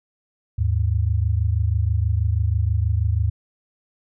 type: tone pair together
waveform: sine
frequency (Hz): 78.08 / 104.3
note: D#2 / G#2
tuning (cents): +7 / +8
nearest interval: perfect fourth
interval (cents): 501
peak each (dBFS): -20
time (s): 0.58-3.3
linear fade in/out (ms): 10
effects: none